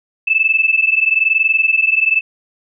sine tone pair together, 2616 / 2637 Hz, E7 / E7, -14 / 0 cents, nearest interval unison, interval 14 cents, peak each -14 dBFS, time 0.27-2.21 s, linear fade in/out 10 ms, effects none

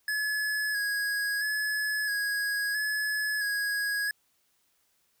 square tone with vibrato, 1681 Hz, G#6, 20 cents sharp, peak -28 dBFS, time 0.08-4.11 s, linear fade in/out 2 ms, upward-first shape square, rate 0.75 Hz, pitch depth 26 cents each way, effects white hiss -71 dBFS RMS until 5.2 s

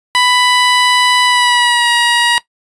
15% pulse tone with pitch glide, 992 to 952.7 Hz, B5 to A#5, +7 to +37 cents, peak -3 dBFS, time 0.15-2.38 s, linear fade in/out 0 ms, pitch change -70 cents, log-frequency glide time 1.25-1.89 s, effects noise-tail reverb RT60 0.1 s tail -17 dB re dry + resampled to 22050 Hz

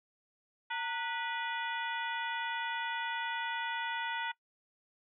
harmonic tone with a mistuned harmonic, 490 Hz, B4, 14 cents flat, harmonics 2 / 3 / 4 / 5 / 6 / 7, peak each -37 / -39 / -41 / -44 / -47 / -46 dBFS, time 0.7-4.32 s, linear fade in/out 10 ms, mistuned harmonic 2, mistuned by -110 cents, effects noise-tail reverb RT60 0.1 s tail -21 dB re dry

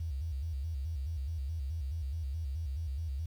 sine tone with vibrato, 74.2 Hz, D2, 18 cents sharp, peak -33 dBFS, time 0-3.26 s, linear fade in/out 5 ms, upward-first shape square, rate 4.7 Hz, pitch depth 170 cents each way, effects 10-bit

